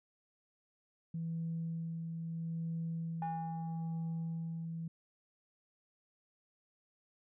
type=tone with tremolo; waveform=sine; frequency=164.81 Hz; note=E3; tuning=in tune; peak=-34 dBFS; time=1.14-4.88 s; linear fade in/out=5 ms; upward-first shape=sine; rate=0.77 Hz; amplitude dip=35%
type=tone with exponential decay; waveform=sine; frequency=816 Hz; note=G#5; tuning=31 cents flat; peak=-33 dBFS; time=3.22-4.65 s; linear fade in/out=2 ms; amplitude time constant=310 ms
effects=tanh soft clip ceiling -31 dBFS